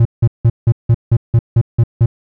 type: tone bursts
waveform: triangle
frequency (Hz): 116.2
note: A#2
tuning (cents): -5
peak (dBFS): -4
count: 10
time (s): 0-2.06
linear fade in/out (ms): 5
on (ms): 53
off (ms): 170
effects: none